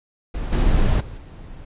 brown noise with level steps, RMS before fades -26 / -17 / -34 / -37 dBFS, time 0.34-1.65 s, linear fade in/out 5 ms, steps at 0.52 / 1 / 1.17 s, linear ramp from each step 10 ms, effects resampled to 8000 Hz

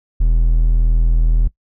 triangle tone, 40.77 Hz, E1, 18 cents flat, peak -8 dBFS, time 0.2-1.48 s, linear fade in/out 10 ms, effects noise-tail reverb RT60 0.1 s tail -20 dB re dry

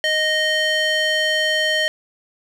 square tone with band-pass filter, 620 Hz, D#5, 6 cents flat, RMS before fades -19 dBFS, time 0.04-1.88 s, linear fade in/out 0 ms, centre 2600 Hz, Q 1.6, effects none

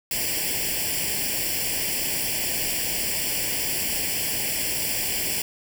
white noise with comb filter, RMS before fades -26 dBFS, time 0.11-5.42 s, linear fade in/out 2 ms, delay 0.39 ms, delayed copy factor +0.95, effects none

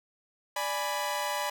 sawtooth chord, G# diminished, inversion second, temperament equal, 587.3 / 830.6 / 987.8 Hz, D5 / G#5 / B5, 0 / 0 / 0 cents, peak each -31 / -31 / -29 dBFS, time 0.56-1.5 s, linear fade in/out 5 ms, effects none

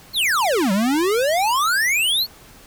square exponential two-way sweep, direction down then up, 4525 to 185 to 4525 Hz, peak -17 dBFS, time 0.13-2.27 s, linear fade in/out 50 ms, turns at 0.72 s, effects pink hiss -46 dBFS RMS until 2.66 s

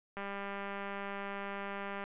click train, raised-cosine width 0.5 ms, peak -26 dBFS, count 373, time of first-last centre 0.17-2.039 s, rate 199 Hz, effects resampled to 8000 Hz

